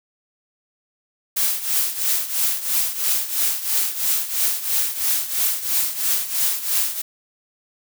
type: noise with tremolo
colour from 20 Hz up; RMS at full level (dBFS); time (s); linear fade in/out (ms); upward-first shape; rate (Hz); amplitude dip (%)
blue; -18; 1.36-7.02; 10; triangle; 3; 80
effects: none